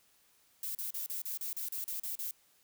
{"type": "noise bursts", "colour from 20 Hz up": "violet", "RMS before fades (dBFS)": -38, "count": 11, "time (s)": [0.63, 2.31], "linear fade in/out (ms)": 2, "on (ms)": 120, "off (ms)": 36, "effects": ["white hiss -68 dBFS RMS until 2.63 s"]}